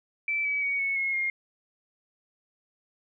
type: tone with pitch steps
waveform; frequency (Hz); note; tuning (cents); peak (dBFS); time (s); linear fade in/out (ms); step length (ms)
sine; 2324 / 2284 / 2245 / 2206 / 2168 / 2131; D7 / D7 / C#7 / C#7 / C#7 / C7; -19 / -49 / +21 / -9 / -39 / +31; -25; 0.28-1.3; 2; 170
effects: none